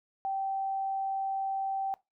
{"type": "tone", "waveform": "sine", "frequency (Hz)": 777, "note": "G5", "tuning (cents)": -16, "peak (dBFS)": -29, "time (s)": [0.25, 1.94], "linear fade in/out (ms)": 0, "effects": ["noise-tail reverb RT60 0.2 s tail -20 dB re dry"]}